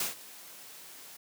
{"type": "noise with ADSR envelope", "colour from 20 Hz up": "white", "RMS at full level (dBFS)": -30, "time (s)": [0, 1.17], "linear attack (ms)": 4, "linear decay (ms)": 140, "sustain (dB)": -19, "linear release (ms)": 8, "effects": ["high-pass 150 Hz 12 dB/octave"]}